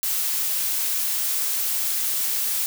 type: noise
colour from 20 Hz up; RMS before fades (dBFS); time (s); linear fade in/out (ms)
blue; -24; 0.03-2.66; 0
effects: none